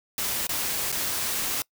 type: noise with dropouts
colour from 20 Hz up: white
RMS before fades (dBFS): -28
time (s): 0.18-1.62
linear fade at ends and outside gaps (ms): 1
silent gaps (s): 0.469-0.492 / 0.918-0.925
effects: noise-tail reverb RT60 0.1 s tail -24 dB re dry